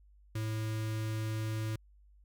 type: tone with notch filter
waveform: square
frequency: 109.6 Hz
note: A2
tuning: 6 cents flat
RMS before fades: -35 dBFS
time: 0.35-1.76 s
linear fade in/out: 5 ms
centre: 740 Hz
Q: 1.5
effects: added 50 Hz sine -58 dBFS peak until 2.24 s